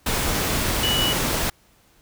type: tone in noise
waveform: sine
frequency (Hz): 2944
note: F#7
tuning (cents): -9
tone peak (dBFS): -21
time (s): 0.83-1.13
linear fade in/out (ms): 5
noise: pink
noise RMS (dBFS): -23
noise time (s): 0.06-1.5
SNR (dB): -1
effects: pink hiss -58 dBFS RMS until 2.01 s